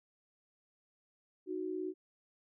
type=tone pair together; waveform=sine; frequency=311.1 / 370 Hz; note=D#4 / F#4; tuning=0 / 0 cents; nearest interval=minor third; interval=300 cents; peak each=-40 / -37 dBFS; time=1.46-1.94 s; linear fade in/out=50 ms; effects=none